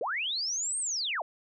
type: linear two-way sweep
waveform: sine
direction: up then down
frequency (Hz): 392 to 8730 to 547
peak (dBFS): -29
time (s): 0.01-1.22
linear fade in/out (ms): 2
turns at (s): 0.79
effects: none